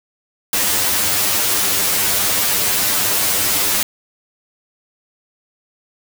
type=noise with comb filter; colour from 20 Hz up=white; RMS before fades=-17 dBFS; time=0.53-3.83 s; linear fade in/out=2 ms; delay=10 ms; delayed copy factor=+0.95; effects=none